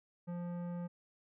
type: tone with tanh clipping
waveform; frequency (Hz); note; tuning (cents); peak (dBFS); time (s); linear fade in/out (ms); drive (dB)
sine; 174.61; F3; 0; -40; 0.27-0.88; 20; 14
effects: none